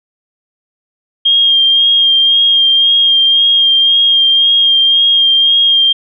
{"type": "tone with vibrato", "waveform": "sine", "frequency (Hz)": 3222, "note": "G7", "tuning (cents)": 47, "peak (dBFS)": -6, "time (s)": [1.25, 5.93], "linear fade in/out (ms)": 10, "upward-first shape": "sine", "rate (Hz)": 1.9, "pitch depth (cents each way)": 22, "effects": []}